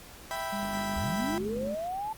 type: chord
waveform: 30% pulse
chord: E minor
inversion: none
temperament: equal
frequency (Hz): 659.3 / 784 / 987.8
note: E5 / G5 / B5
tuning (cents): 0 / 0 / 0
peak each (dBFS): -34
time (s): 0.31-1.38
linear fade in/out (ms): 0
type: tone with pitch glide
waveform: sine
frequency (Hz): 202.4 to 214.1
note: G#3 to A3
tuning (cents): -44 to -47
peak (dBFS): -34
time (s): 0.52-1.75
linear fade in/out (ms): 10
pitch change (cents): +97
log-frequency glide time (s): 1.26-1.44
type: click train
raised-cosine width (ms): 3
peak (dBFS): -31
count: 52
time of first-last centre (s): 0.63-1.673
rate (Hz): 48.9
type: linear sweep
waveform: sine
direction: up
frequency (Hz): 55 to 889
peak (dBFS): -31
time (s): 0.96-2.13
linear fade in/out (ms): 5
effects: pink hiss -49 dBFS RMS until 2.17 s + Opus 48 kbps